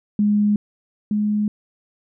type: tone pair in turn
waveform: sine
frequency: 207.7 / 209.7 Hz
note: G#3 / G#3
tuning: 0 / +17 cents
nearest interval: unison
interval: 17 cents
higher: second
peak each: -14 / -17 dBFS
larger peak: first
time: 0.19-0.56 / 1.11-1.48 s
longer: neither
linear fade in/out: 2 ms
effects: none